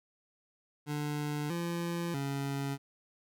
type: tone with pitch steps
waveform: 25% pulse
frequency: 148.1 / 171 / 139 Hz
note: D3 / F3 / C#3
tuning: +15 / -36 / +5 cents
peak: -29 dBFS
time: 0.86-2.78 s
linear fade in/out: 50 ms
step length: 640 ms
effects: none